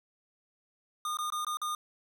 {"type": "tone with dropouts", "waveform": "square", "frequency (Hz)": 1219, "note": "D#6", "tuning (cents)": -36, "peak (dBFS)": -32, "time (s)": [1.05, 1.75], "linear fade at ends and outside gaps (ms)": 2, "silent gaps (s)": [[1.171, 1.187], [1.302, 1.322], [1.448, 1.467], [1.571, 1.616]], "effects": []}